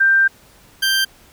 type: tone pair in turn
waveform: sine / 20% pulse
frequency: 1575 / 1575 Hz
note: G6 / G6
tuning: +8 / +8 cents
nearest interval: unison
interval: 0 cents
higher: neither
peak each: -10 dBFS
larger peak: neither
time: 0-0.28 / 0.82-1.05 s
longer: first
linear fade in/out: 10 ms
effects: pink hiss -49 dBFS RMS until 1.32 s